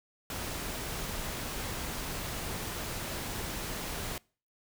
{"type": "noise", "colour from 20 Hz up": "pink", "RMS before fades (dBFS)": -37, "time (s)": [0.3, 4.18], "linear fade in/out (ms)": 2, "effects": ["noise-tail reverb RT60 0.4 s tail -25 dB re dry"]}